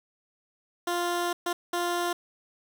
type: tone bursts at uneven times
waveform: 15% pulse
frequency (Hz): 349.2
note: F4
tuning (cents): 0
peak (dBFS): -20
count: 3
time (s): 0.87-1.33 / 1.46-1.53 / 1.73-2.13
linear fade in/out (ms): 5
effects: none